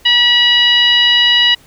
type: tone with frequency modulation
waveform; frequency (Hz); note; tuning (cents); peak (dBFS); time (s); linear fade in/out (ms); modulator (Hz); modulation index
sine; 2913; F#7; -28; -7; 0.05-1.55; 10; 981; 0.97
effects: pink hiss -46 dBFS RMS until 1.66 s